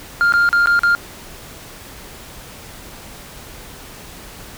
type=tone with dropouts; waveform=sine; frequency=1402 Hz; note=F6; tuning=6 cents sharp; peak=-8 dBFS; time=0.21-0.95 s; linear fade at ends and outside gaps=0 ms; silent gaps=0.323-0.338 / 0.49-0.529 / 0.659-0.672 / 0.792-0.834 s; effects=tanh soft clip ceiling -10 dBFS + pink hiss -37 dBFS RMS until 4.57 s